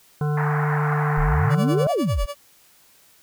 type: harmonic tone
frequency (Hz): 149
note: D3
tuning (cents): +25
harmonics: 1 / 3 / 5 / 7 / 9 / 10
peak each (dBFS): -20 / -30 / -34 / -37 / -39 / -40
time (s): 0.21-1.87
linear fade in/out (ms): 2
type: band-pass noise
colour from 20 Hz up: pink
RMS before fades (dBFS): -28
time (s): 0.37-1.55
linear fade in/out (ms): 5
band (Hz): 730 to 1900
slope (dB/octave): 48
type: exponential two-way sweep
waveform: sine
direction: up then down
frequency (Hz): 31.4 to 733 to 31.4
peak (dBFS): -19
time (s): 1.17-2.26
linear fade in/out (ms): 10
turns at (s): 1.91
type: tone with tremolo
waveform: 30% pulse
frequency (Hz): 576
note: D5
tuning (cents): -34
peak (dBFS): -23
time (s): 1.49-2.35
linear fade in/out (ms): 50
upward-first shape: sine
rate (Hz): 10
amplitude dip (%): 90
effects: white hiss -55 dBFS RMS until 3.22 s